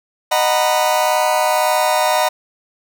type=chord; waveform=40% pulse; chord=B major seventh; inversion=first; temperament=just; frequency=617.4 / 740.8 / 926 / 987.8 Hz; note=D#5 / F#5 / A#5 / B5; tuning=-14 / +2 / -12 / 0 cents; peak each=-17 / -18 / -20 / -19 dBFS; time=0.31-2.29 s; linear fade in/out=10 ms; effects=none

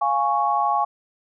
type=chord; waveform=sine; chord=Db major; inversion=first; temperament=equal; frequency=698.5 / 830.6 / 1108.7 Hz; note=F5 / Ab5 / Db6; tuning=0 / 0 / 0 cents; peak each=-25 / -21 / -22 dBFS; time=0.01-0.85 s; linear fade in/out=10 ms; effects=none

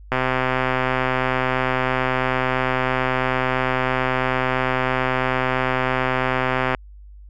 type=click train; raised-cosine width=0.5 ms; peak=-5 dBFS; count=856; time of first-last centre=0.12-6.748 s; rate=129 Hz; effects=added 50 Hz sine -39 dBFS peak until 7.29 s

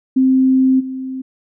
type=tone with level steps; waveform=sine; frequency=261.6 Hz; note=C4; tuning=in tune; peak=-9 / -22 dBFS; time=0.16-1.22 s; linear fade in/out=10 ms; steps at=0.79 s; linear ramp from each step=20 ms; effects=none

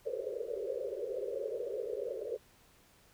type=band-pass noise; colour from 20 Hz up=pink; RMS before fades=-38 dBFS; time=0.05-2.38 s; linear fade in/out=20 ms; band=390 to 570 Hz; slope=96 dB/octave; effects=pink hiss -64 dBFS RMS until 3.13 s

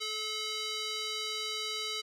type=tone with band-pass filter; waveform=square; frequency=431.9 Hz; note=A4; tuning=32 cents flat; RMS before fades=-36 dBFS; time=0-2.02 s; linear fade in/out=20 ms; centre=4000 Hz; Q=2; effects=none

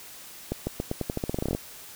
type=accelerating click train; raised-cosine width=2 ms; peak=-14 dBFS; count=17; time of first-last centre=0.52-1.55 s; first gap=150 ms; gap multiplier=0.87; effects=white hiss -45 dBFS RMS until 1.95 s

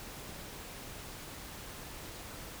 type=silence; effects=pink hiss -46 dBFS RMS until 2.6 s

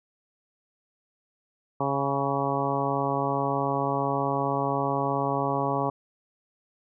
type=harmonic tone with a mistuned harmonic; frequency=138.59 Hz; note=C#3; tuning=in tune; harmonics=1 / 2 / 3 / 4 / 5 / 6 / 7 / 8; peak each=-32 / -32 / -32 / -32 / -32 / -32 / -32 / -32 dBFS; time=1.8-5.9 s; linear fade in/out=5 ms; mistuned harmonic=8; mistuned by=+24 cents; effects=none

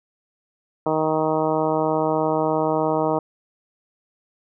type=harmonic tone; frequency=156.8 Hz; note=D#3; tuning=14 cents sharp; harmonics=1 / 2 / 3 / 4 / 5 / 6 / 7 / 8; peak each=-30 / -25 / -24 / -24 / -27 / -27 / -32 / -34 dBFS; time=0.86-3.19 s; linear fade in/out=5 ms; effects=none

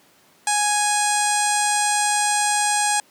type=tone with low-pass filter; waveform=sawtooth; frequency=830.6 Hz; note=G#5; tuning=in tune; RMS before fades=-20 dBFS; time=0.47-3 s; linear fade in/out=2 ms; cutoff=8200 Hz; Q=6.6; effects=pink hiss -55 dBFS RMS until 3.1 s + high-pass 200 Hz 12 dB/octave

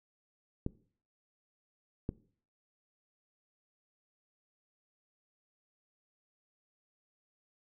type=clicks; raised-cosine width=3 ms; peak=-20 dBFS; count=2; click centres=0.664 / 2.091 s; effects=noise-tail reverb RT60 0.5 s tail -20 dB re dry

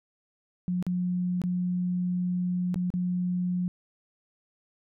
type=tone with dropouts; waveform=sine; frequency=179.5 Hz; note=F3; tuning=48 cents sharp; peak=-25 dBFS; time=0.68-3.68 s; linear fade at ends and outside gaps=0 ms; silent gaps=0.826-0.866 / 1.417-1.438 / 2.743-2.758 / 2.903-2.939 s; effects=none

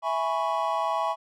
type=chord; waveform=triangle; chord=C# minor seventh; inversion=first; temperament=equal; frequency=659.3 / 830.6 / 987.8 / 1108.7 Hz; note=E5 / G#5 / B5 / C#6; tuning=0 / 0 / 0 / 0 cents; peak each=-28 dBFS; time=0.02-1.16 s; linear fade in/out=50 ms; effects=none

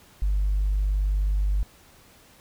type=tone; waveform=sine; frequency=49.66 Hz; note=G1; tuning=23 cents sharp; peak=-19 dBFS; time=0.22-1.63 s; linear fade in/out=0 ms; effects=tanh soft clip ceiling -17 dBFS + pink hiss -54 dBFS RMS until 2.4 s

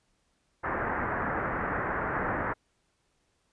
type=low-pass noise; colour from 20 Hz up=white; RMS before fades=-31 dBFS; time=0.63-2.54 s; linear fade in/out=20 ms; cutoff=1800 Hz; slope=48 dB/octave; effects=pink hiss -73 dBFS RMS until 3.52 s + resampled to 22050 Hz

